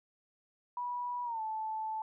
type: tone with pitch glide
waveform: sine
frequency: 976 to 874.6 Hz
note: B5 to A5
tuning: -21 to -11 cents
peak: -34 dBFS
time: 0.77-2.02 s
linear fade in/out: 2 ms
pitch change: -190 cents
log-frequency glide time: 1.24-1.41 s
effects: none